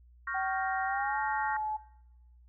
sine chord, G half-diminished seventh, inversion second, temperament equal, 1108.7 / 1396.9 / 1568 / 1864.7 Hz, Db6 / F6 / G6 / Bb6, 0 / 0 / 0 / 0 cents, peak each -38 / -37 / -40 / -37 dBFS, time 0.27-1.57 s, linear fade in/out 5 ms
sine tone with pitch glide, 765 to 858.7 Hz, G5 to A5, -42 to -42 cents, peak -31 dBFS, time 0.34-1.77 s, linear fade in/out 10 ms, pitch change +200 cents, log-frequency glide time 0.85-1.19 s
effects noise-tail reverb RT60 1.0 s tail -22 dB re dry + added 60 Hz sine -55 dBFS peak until 2.48 s

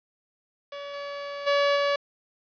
sawtooth tone with level steps, 569 Hz, C#5, 45 cents sharp, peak -31 / -29 / -16 / -18 dBFS, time 0.72-1.96 s, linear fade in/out 5 ms, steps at 0.93 / 1.46 / 1.75 s, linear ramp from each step 20 ms, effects resampled to 11025 Hz + 8-bit

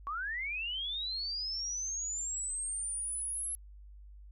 sine linear sweep, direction up, 1096 to 11100 Hz, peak -34 dBFS, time 0.07-3.55 s, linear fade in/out 0 ms, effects added 50 Hz sine -49 dBFS peak until 4.31 s

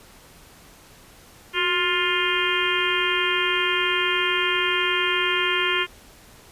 harmonic tone with a mistuned harmonic, 351.7 Hz, F4, 12 cents sharp, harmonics 1 / 3 / 4 / 5 / 6 / 7 / 8 / 9, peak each -28 / -28 / -28 / -28 / -28 / -28 / -28 / -28 dBFS, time 1.53-5.87 s, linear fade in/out 50 ms, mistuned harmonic 1, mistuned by +76 cents, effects pink hiss -49 dBFS RMS until 6.51 s + resampled to 32000 Hz

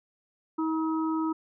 harmonic tone, 319.1 Hz, D#4, 44 cents sharp, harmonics 1 / 3 / 4, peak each -26 / -35 / -36 dBFS, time 0.58-1.33 s, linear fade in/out 10 ms, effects none

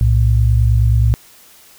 sine tone pair together, 63.2 / 112.61 Hz, B1 / A2, +41 / +41 cents, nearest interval minor seventh, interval 1000 cents, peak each -12 dBFS, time 0.01-1.14 s, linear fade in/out 0 ms, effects white hiss -45 dBFS RMS until 1.78 s

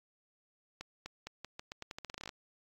accelerating click train, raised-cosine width 0.2 ms, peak -25 dBFS, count 18, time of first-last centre 0.81-2.292 s, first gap 250 ms, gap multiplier 0.84, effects AAC 48 kbps

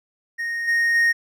triangle tone with level steps, 1859 Hz, A#6, 5 cents flat, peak -22 / -15 / -13 dBFS, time 0.38-1.13 s, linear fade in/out 20 ms, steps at 0.67 / 0.94 s, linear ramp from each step 20 ms, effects none

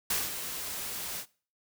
white noise with ADSR envelope, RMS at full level -28 dBFS, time 0.1-1.26 s, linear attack 5 ms, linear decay 190 ms, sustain -9 dB, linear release 71 ms, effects noise-tail reverb RT60 0.4 s tail -21 dB re dry

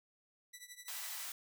10% pulse tone with tremolo, 1971 Hz, B6, 4 cents flat, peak -38 dBFS, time 0.53-1.27 s, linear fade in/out 10 ms, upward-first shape triangle, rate 12 Hz, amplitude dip 90%
white high-pass noise, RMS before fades -44 dBFS, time 0.88-1.32 s, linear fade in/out 2 ms, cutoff 740 Hz, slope 24 dB/octave
effects none

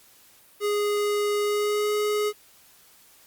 square tone with pitch glide, 413.7 to 419.2 Hz, G#4 to G#4, -7 to +16 cents, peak -23 dBFS, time 0.6-2.33 s, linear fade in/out 50 ms, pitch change +23 cents, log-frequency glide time 1.41-1.92 s, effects white hiss -55 dBFS RMS until 3.26 s + Opus 48 kbps

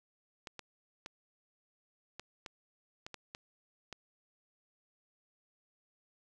clicks, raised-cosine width 0.2 ms, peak -26 dBFS, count 9, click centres 0.472 / 0.593 / 1.061 / 2.196 / 2.462 / 3.065 / 3.143 / 3.349 / 3.927 s, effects none

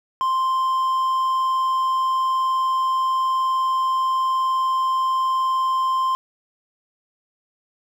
triangle tone, 1046.5 Hz, C6, in tune, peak -16 dBFS, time 0.21-6.15 s, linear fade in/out 0 ms, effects none

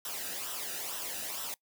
white noise with flanger, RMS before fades -38 dBFS, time 0.05-1.54 s, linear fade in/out 2 ms, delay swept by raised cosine 0.44 to 0.94 ms, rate 2.2 Hz, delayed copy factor -0.65, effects noise-tail reverb RT60 0.1 s tail -22 dB re dry

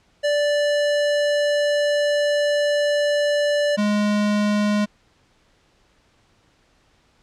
square tone pair in turn, 585 / 208 Hz, D5 / G#3, -7 / +3 cents, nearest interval octave + tritone, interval 1790 cents, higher first, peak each -18 dBFS, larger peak neither, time 0.23-3.77 / 3.77-4.86 s, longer first, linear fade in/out 20 ms, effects pink hiss -60 dBFS RMS until 7.22 s + low-pass 6000 Hz 12 dB/octave

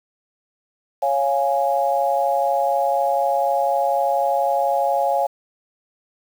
sine chord, Db major, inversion none, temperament equal, 554.4 / 698.5 / 830.6 Hz, Db5 / F5 / Ab5, 0 / 0 / 0 cents, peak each -21 dBFS, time 1.02-5.27 s, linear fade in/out 10 ms, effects 7-bit

